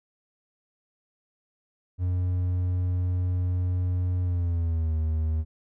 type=tone with pitch glide; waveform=triangle; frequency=90.2 to 78.98 Hz; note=F#2 to D#2; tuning=-44 to +26 cents; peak=-21 dBFS; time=1.98-5.45 s; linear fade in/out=50 ms; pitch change=-230 cents; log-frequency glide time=4.22-4.95 s; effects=none